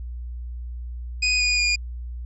25% pulse tone with pitch steps, 2489 / 2460 / 2432 Hz, D#7 / D#7 / D#7, 0 / -20 / -40 cents, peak -15 dBFS, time 1.22-1.76 s, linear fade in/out 10 ms, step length 180 ms, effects added 60 Hz sine -30 dBFS peak until 2.25 s + resampled to 22050 Hz

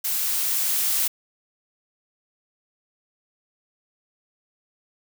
blue noise with level ramp, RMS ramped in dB -25 to -22 dBFS, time 0.04-1.08 s, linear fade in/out 10 ms, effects none

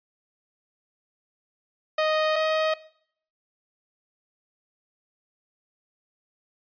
sawtooth tone pair in turn, 622.3 / 628.8 Hz, D#5 / D#5, 0 / +18 cents, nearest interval unison, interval 18 cents, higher second, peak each -17 / -18 dBFS, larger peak first, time 1.98-2.36 / 2.36-2.74 s, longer neither, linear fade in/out 5 ms, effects noise-tail reverb RT60 0.6 s tail -19 dB re dry + resampled to 11025 Hz

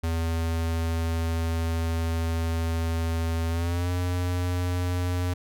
square tone with pitch glide, 82.41 to 89.35 Hz, E2 to F2, 0 to +40 cents, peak -25 dBFS, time 0.03-5.34 s, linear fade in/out 10 ms, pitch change +140 cents, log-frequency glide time 3.48-3.91 s, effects none

